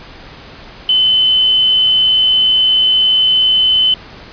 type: tone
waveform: sine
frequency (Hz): 3039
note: F#7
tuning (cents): +46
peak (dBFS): -8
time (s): 0.89-3.94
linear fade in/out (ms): 2
effects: pink hiss -35 dBFS RMS until 4.32 s + resampled to 11025 Hz